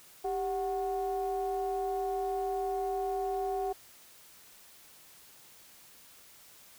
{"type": "ring-modulated tone", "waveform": "triangle", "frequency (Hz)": 174.9, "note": "F3", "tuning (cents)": 3, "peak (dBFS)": -25, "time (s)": [0.24, 3.73], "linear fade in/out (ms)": 10, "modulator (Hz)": 568, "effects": ["white hiss -56 dBFS RMS until 6.78 s"]}